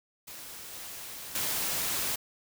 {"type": "noise with level steps", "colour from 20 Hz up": "white", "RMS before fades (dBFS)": [-44, -42, -31], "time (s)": [0.27, 2.16], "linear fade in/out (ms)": 10, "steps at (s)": [0.73, 1.35], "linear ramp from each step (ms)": 2, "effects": []}